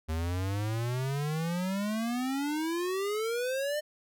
square exponential sweep, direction up, 77.78 to 610 Hz, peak -30 dBFS, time 0.08-3.81 s, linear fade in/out 20 ms, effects none

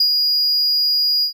triangle tone with ADSR envelope, 4878 Hz, D#8, 35 cents flat, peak -10 dBFS, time 0-1.33 s, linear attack 5 ms, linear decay 79 ms, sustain -3 dB, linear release 99 ms, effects none

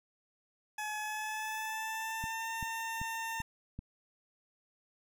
20% pulse tone with pitch glide, 850 to 905.8 Hz, G#5 to A#5, +40 to -50 cents, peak -31 dBFS, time 0.78-3.42 s, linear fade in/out 5 ms, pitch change +110 cents, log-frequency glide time 0.99-2.52 s
click train, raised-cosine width 5 ms, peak -29 dBFS, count 5, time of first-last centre 2.24-3.79 s, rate 2.58 Hz
effects none

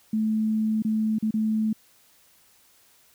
sine tone with dropouts, 217.8 Hz, A3, 17 cents flat, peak -21 dBFS, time 0.13-1.73 s, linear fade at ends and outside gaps 5 ms, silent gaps 0.823-0.848 / 1.186-1.225 / 1.309-1.339 s, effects white hiss -59 dBFS RMS until 3.14 s

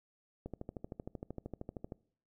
click train, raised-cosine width 2 ms, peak -28 dBFS, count 20, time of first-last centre 0.46-1.922 s, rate 13 Hz, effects noise-tail reverb RT60 0.6 s tail -24 dB re dry

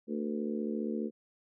harmonic tone with a mistuned harmonic, 74.9 Hz, D2, 35 cents sharp, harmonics 3 / 4 / 5 / 6 / 7, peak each -34 / -39 / -39 / -41 / -44 dBFS, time 0.07-1.11 s, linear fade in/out 50 ms, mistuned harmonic 7, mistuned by -79 cents, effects none

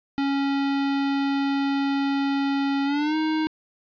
square tone with pitch glide, 277.2 to 312.9 Hz, C#4 to D#4, 0 to +10 cents, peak -22 dBFS, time 0.18-3.47 s, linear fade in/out 0 ms, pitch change +210 cents, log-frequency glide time 2.85-3.16 s, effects resampled to 11025 Hz + 10-bit

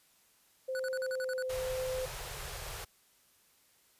sine tone with pitch glide, 521 to 515 Hz, C5 to C5, -7 to -28 cents, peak -33 dBFS, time 0.68-2.06 s, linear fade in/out 10 ms, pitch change -21 cents, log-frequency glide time 1-1.43 s
square tone bursts, 1480 Hz, F#6, in tune, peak -39 dBFS, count 8, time 0.75-1.424 s, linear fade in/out 0 ms, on 44 ms, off 46 ms
pink band-stop noise, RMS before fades -42 dBFS, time 1.49-2.85 s, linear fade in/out 10 ms, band 150 to 400 Hz, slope 48 dB/octave
effects white hiss -67 dBFS RMS until 3.99 s + resampled to 32000 Hz

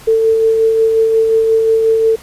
sine tone with tremolo, 446.8 Hz, A4, 27 cents sharp, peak -7 dBFS, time 0.07-2.16 s, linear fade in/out 10 ms, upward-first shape sine, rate 5.6 Hz, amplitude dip 30%, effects pink hiss -38 dBFS RMS until 2.22 s + resampled to 32000 Hz

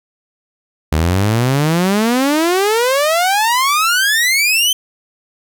sawtooth exponential sweep, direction up, 74.5 to 3136 Hz, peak -8 dBFS, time 0.92-4.73 s, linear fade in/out 5 ms, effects none

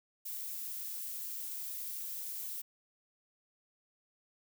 violet noise, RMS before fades -41 dBFS, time 0.25-2.62 s, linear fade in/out 10 ms, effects none

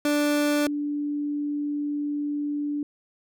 30% pulse / sine tone pair in turn, 293.7 / 292.1 Hz, D4 / D4, 0 / -9 cents, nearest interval unison, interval 9 cents, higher first, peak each -18 / -25 dBFS, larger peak first, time 0.05-0.67 / 0.67-2.83 s, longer second, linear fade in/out 2 ms, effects none

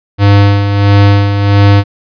square tone with tremolo, 100.8 Hz, G2, 49 cents sharp, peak -3 dBFS, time 0.18-1.84 s, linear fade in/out 50 ms, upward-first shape sine, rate 1.5 Hz, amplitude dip 55%, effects resampled to 11025 Hz

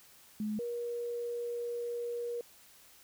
sine tone pair in turn, 212.6 / 476.2 Hz, G#3 / A#4, +41 / +37 cents, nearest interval octave + major second, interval 1396 cents, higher second, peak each -32 / -34 dBFS, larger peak first, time 0.4-0.59 / 0.59-2.41 s, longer second, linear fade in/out 2 ms, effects white hiss -59 dBFS RMS until 3.03 s

